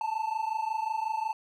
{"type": "tone pair together", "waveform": "triangle", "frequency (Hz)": [871, 896.5], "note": ["A5", "A5"], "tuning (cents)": [-18, 32], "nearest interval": "unison", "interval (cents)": 50, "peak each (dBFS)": [-29, -30], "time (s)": [0.01, 1.33], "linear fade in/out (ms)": 2, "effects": []}